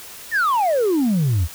sine exponential sweep, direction down, 1898 to 75.9 Hz, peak -13 dBFS, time 0.31-1.48 s, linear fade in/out 50 ms, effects tanh soft clip ceiling -14 dBFS + white hiss -38 dBFS RMS until 1.54 s

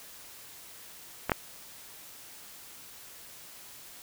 clicks, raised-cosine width 0.5 ms, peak -12 / -8 dBFS, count 2, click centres 1.296 / 1.318 s, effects white hiss -49 dBFS RMS until 4.02 s

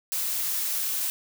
blue noise, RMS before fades -28 dBFS, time 0.12-1.1 s, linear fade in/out 0 ms, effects none

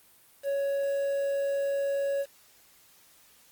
triangle tone with quantisation, 557 Hz, C#5, 8 cents sharp, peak -24 dBFS, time 0.43-2.26 s, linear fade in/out 50 ms, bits 8, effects white hiss -59 dBFS RMS until 3.51 s + Opus 32 kbps

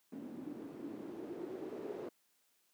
blue noise with low-pass filter sweep, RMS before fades -45 dBFS, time 0.12-2.09 s, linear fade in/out 5 ms, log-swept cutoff 260 to 410 Hz, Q 4.1, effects white hiss -75 dBFS RMS until 2.73 s + high-pass 150 Hz 12 dB/octave

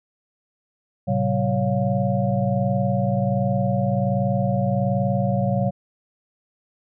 sine tone cluster, 111.3 / 132.6 / 191.6 / 558 / 706 Hz, A2 / C3 / G3 / C#5 / F5, +20 / +23 / -39 / +11 / +19 cents, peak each -25 / -24 / -23 / -26 / -28 dBFS, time 1.07-5.71 s, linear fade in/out 20 ms, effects none

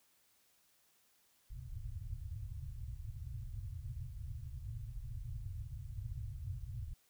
white low-pass noise, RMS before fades -44 dBFS, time 1.5-6.94 s, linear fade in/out 10 ms, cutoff 130 Hz, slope 96 dB/octave, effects white hiss -72 dBFS RMS until 7.09 s

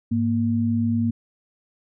sine tone pair together, 103.83 / 233.2 Hz, G#2 / A#3, 0 / +1 cents, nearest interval octave + major second, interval 1401 cents, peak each -24 / -20 dBFS, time 0.11-1.11 s, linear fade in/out 10 ms, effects none

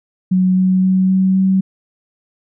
sine tone with pitch steps, 185 / 186.29 / 187.58 / 188.89 / 190.2 Hz, F#3 / F#3 / F#3 / F#3 / F#3, 0 / +12 / +24 / +36 / +48 cents, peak -10 dBFS, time 0.31-1.61 s, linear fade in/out 10 ms, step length 260 ms, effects none

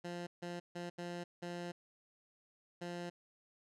15% pulse tone bursts at uneven times, 174.4 Hz, F3, 2 cents flat, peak -35 dBFS, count 6, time 0.04-0.27 / 0.42-0.6 / 0.75-0.9 / 0.98-1.24 / 1.42-1.72 / 2.81-3.1 s, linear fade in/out 10 ms, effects low-pass 7000 Hz 12 dB/octave

